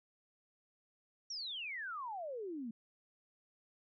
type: exponential sweep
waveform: sine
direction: down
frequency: 5770 to 216.6 Hz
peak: -40 dBFS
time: 1.3-2.71 s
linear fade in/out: 5 ms
effects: none